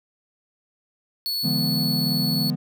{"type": "tone", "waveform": "45% pulse", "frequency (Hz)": 4412, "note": "C#8", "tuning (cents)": -9, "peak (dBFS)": -23, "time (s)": [1.26, 2.5], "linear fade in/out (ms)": 0}
{"type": "chord", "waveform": "triangle", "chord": "D diminished seventh", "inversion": "none", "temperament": "equal with one note detuned", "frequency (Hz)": [146.83, 170.13, 207.7, 246.9], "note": ["D3", "F3", "Ab3", "Cb4"], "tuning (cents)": [0, -45, 0, 0], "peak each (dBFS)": [-25, -25, -27, -25], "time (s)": [1.43, 2.56], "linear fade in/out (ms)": 20}
{"effects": []}